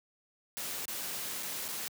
white noise with dropouts, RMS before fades -38 dBFS, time 0.57-1.88 s, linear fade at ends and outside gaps 0 ms, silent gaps 0.854-0.881 / 1.426-1.431 / 1.681-1.686 s, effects high-pass 100 Hz 12 dB/octave

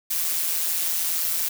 blue noise with amplitude modulation, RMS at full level -22 dBFS, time 0.1-1.49 s, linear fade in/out 10 ms, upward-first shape sine, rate 167 Hz, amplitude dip 60%, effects none

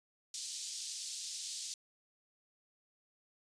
pink band-pass noise, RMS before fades -43 dBFS, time 0.34-1.74 s, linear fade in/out 2 ms, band 4100 to 8800 Hz, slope 24 dB/octave, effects resampled to 22050 Hz

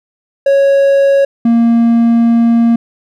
triangle tone pair in turn, 553 / 232.5 Hz, C#5 / A#3, -4 / -4 cents, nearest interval octave + minor third, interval 1500 cents, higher first, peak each -4 dBFS, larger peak neither, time 0.46-1.25 / 1.45-2.76 s, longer second, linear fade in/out 5 ms, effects none

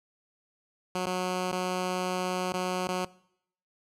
10% pulse tone with dropouts, 182.9 Hz, F#3, 20 cents flat, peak -20 dBFS, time 0.95-3.05 s, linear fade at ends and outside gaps 2 ms, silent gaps 1.057-1.066 / 1.515-1.526 / 2.524-2.54 / 2.874-2.887 s, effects noise-tail reverb RT60 0.7 s tail -21 dB re dry + low-pass 10000 Hz 12 dB/octave

